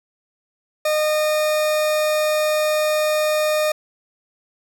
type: tone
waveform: 40% pulse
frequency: 612 Hz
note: D#5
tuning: 29 cents flat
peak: -16 dBFS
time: 0.85-3.72 s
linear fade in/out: 5 ms
effects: none